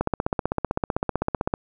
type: click train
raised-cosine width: 1 ms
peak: -8 dBFS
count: 25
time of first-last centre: 0.01-1.539 s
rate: 15.7 Hz
effects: none